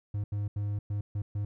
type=tone bursts at uneven times; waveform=triangle; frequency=102.7 Hz; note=G#2; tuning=19 cents flat; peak=-27 dBFS; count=6; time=0.14-0.24 / 0.32-0.48 / 0.56-0.79 / 0.9-1.01 / 1.15-1.22 / 1.35-1.45 s; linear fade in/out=5 ms; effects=none